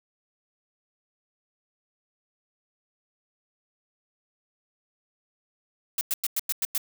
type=noise bursts; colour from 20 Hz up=blue; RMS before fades=-26 dBFS; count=7; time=5.98-6.779 s; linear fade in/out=2 ms; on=31 ms; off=97 ms; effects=none